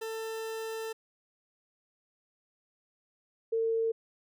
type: tone pair in turn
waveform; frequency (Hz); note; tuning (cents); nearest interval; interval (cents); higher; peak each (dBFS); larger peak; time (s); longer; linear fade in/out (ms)
40% pulse / sine; 445.7 / 452.4; A4 / A4; +22 / +48; unison; 26; second; -34 / -26; second; 0.01-0.93 / 3.52-3.92; first; 10
effects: none